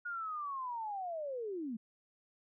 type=linear sweep; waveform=sine; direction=down; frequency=1445 to 209.2 Hz; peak=-37 dBFS; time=0.05-1.77 s; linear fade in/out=10 ms; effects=none